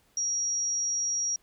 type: tone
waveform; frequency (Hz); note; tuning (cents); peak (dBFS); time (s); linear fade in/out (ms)
sine; 5680; F8; +28; -26; 0.17-1.36; 2
effects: pink hiss -66 dBFS RMS until 1.42 s